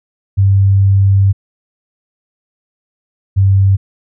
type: tone pair in turn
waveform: sine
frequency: 98 / 97.32 Hz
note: G2 / G2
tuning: 0 / -12 cents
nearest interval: unison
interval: 12 cents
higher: first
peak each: -6 dBFS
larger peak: neither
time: 0.37-1.33 / 3.36-3.77 s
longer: first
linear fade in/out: 20 ms
effects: none